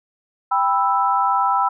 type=chord; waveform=sine; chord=E minor; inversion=first; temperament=just; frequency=791.1 / 988.9 / 1318.5 Hz; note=G5 / B5 / E6; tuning=+16 / +2 / 0 cents; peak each=-20 / -19 / -20 dBFS; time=0.51-1.69 s; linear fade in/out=10 ms; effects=none